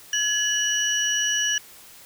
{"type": "tone cluster", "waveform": "sine", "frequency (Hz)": [1694, 2951, 5800], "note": ["G#6", "F#7", "F#8"], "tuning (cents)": [34, -5, -35], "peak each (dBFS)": -25, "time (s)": [0.13, 1.58], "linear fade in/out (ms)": 2, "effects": ["white hiss -47 dBFS RMS until 2.05 s"]}